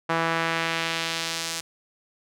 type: tone with band-pass filter sweep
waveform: sawtooth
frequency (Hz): 164.81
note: E3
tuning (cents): 0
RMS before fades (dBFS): -27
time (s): 0.09-1.61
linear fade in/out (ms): 10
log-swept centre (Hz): 1200 to 6500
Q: 1
effects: none